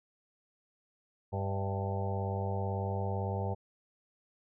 harmonic tone with a mistuned harmonic, 98 Hz, G2, in tune, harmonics 1 / 2 / 4 / 5 / 6 / 7 / 8 / 9, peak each -33 / -41 / -42 / -41 / -44 / -44 / -42 / -43 dBFS, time 1.32-3.55 s, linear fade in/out 20 ms, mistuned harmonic 7, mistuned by -47 cents, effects none

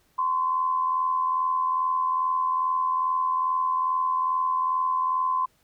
sine tone pair together, 1030 / 1112.4 Hz, C6 / C#6, -28 / +6 cents, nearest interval minor second, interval 134 cents, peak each -22 / -32 dBFS, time 0.18-5.46 s, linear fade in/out 10 ms, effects pink hiss -65 dBFS RMS until 5.63 s

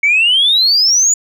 sine exponential sweep, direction up, 2217 to 7040 Hz, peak -7 dBFS, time 0.03-1.14 s, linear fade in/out 5 ms, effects tanh soft clip ceiling -4 dBFS

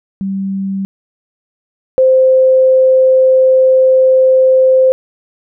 sine tone pair in turn, 194.2 / 520.7 Hz, G3 / C5, -16 / -8 cents, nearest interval octave + perfect fourth, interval 1708 cents, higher second, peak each -15 / -5 dBFS, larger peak second, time 0.21-0.85 / 1.98-4.92 s, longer second, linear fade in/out 0 ms, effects none

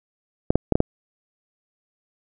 clicks, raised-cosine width 2 ms, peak -3 dBFS, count 5, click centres 0.505 / 0.556 / 0.723 / 0.755 / 0.804 s, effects none

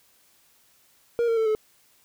triangle tone with pitch steps, 471.1 / 457.7 / 444.7 / 432 Hz, A#4 / A#4 / A4 / A4, +18 / -32 / +18 / -32 cents, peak -18 dBFS, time 1.19-1.55 s, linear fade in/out 0 ms, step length 90 ms, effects white hiss -61 dBFS RMS until 2.04 s

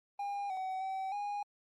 triangle tone with pitch steps, 807 / 755 / 766 / 820 Hz, G#5 / F#5 / G5 / G#5, -50 / +35 / -40 / -22 cents, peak -33 dBFS, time 0.19-1.43 s, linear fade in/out 5 ms, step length 310 ms, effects Opus 32 kbps

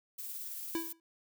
violet noise with tremolo, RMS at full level -41 dBFS, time 0.18-0.93 s, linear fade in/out 10 ms, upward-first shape sine, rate 18 Hz, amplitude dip 25%
square tone with exponential decay, 329.6 Hz, E4, in tune, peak -30 dBFS, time 0.75-1 s, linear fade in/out 1 ms, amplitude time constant 53 ms
effects none

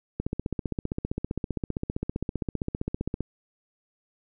click train, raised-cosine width 3 ms, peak -15 dBFS, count 47, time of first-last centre 0.2-3.207 s, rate 15.3 Hz, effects none

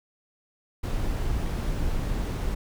brown noise, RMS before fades -27 dBFS, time 0.83-2.55 s, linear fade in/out 10 ms, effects none

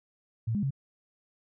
sine tone with pitch steps, 113.3 / 205.1 / 136.8 Hz, A#2 / G#3 / C#3, -49 / -21 / -23 cents, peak -26 dBFS, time 0.47-0.707 s, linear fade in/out 10 ms, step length 79 ms, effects none

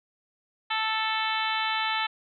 harmonic tone, 440 Hz, A4, in tune, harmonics 2 / 3 / 4 / 5 / 6 / 7 / 8 / 9, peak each -30 / -32 / -33 / -34 / -35 / -35 / -36 / -37 dBFS, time 0.7-2.07 s, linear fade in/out 10 ms, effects none

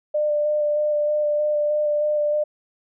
sine tone with vibrato, 597 Hz, D5, 28 cents sharp, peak -18 dBFS, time 0.14-2.44 s, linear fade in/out 10 ms, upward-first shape square, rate 3.2 Hz, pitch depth 11 cents each way, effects none

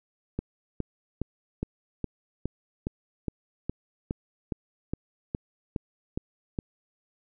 click train, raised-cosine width 3 ms, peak -16 dBFS, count 16, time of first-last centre 0.39-6.588 s, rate 2.42 Hz, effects none

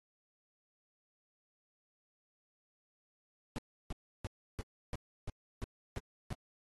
brown noise bursts, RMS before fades -38 dBFS, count 9, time 3.56-6.327 s, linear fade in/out 0 ms, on 23 ms, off 320 ms, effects AAC 32 kbps

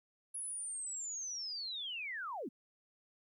sine linear sweep, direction down, 10600 to 192.2 Hz, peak -39 dBFS, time 0.34-2.49 s, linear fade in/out 10 ms, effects 13-bit

